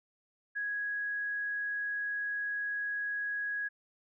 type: tone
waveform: sine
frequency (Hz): 1662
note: G#6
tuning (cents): +1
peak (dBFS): -32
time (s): 0.55-3.69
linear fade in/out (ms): 20
effects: none